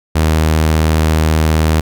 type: tone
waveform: sawtooth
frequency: 78.7 Hz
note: D#2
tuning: 20 cents sharp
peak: -6 dBFS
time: 0.15-1.81 s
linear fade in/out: 10 ms
effects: none